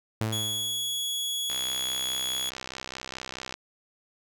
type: tone with exponential decay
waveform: sawtooth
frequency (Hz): 110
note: A2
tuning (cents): 0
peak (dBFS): -21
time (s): 0.21-1.04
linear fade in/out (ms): 0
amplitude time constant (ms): 180
type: tone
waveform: sawtooth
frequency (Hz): 3360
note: G#7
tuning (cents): +19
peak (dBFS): -25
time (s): 0.32-2.5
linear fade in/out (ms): 10
type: click train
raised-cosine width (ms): 0.2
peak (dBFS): -18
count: 133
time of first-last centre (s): 1.5-3.54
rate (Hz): 64.7
effects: none